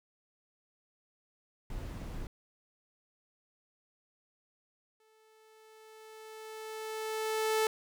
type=noise; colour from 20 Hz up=brown; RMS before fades=-40 dBFS; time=1.7-2.27 s; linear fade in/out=2 ms
type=tone with exponential growth; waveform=sawtooth; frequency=437.6 Hz; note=A4; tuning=9 cents flat; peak=-22 dBFS; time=5-7.67 s; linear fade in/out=2 ms; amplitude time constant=580 ms
effects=none